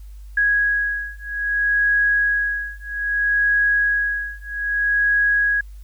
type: beating tone pair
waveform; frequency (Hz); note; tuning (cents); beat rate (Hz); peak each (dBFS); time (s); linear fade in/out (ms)
sine; 1658 / 1658.62; G#6 / G#6; -3 / -3; 0.62; -20; 0.37-5.61; 5
effects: added 50 Hz sine -35 dBFS peak until 5.83 s + white hiss -59 dBFS RMS until 5.83 s